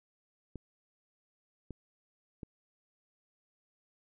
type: clicks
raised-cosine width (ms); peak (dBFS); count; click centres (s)
3; -29; 3; 0.557 / 1.707 / 2.432
effects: none